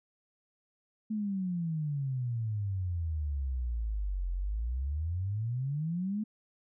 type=exponential two-way sweep; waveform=sine; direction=down then up; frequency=220 to 43.51 to 220 Hz; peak=-30 dBFS; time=1.1-6.24 s; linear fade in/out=10 ms; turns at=4.31 s; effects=none